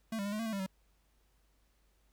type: tone with pitch steps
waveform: square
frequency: 223.5 / 198.9 / 203.1 / 213.1 / 227.4 / 221.4 / 197.5 / 190.1 Hz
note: A3 / G3 / G#3 / G#3 / A#3 / A3 / G3 / F#3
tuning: +27 / +25 / -38 / +45 / -43 / +11 / +13 / +47 cents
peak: -35 dBFS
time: 0.12-0.664 s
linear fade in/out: 5 ms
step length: 68 ms
effects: added 50 Hz sine -69 dBFS peak until 2.12 s + pink hiss -75 dBFS RMS until 2.12 s